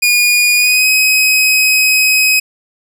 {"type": "tone with pitch glide", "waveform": "sawtooth", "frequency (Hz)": [2443, 2531], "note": ["D#7", "D#7"], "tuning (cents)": [-32, 29], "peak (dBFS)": -5, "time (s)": [0.02, 2.4], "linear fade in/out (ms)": 10, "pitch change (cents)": 61, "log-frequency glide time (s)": [0.55, 0.88], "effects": []}